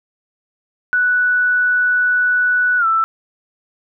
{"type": "tone with pitch glide", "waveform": "sine", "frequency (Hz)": [1480, 1326.2], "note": ["F#6", "E6"], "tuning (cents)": [0, 10], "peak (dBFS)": -12, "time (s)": [0.93, 3.04], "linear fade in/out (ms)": 0, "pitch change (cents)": -190, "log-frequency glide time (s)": [2.78, 2.86], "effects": []}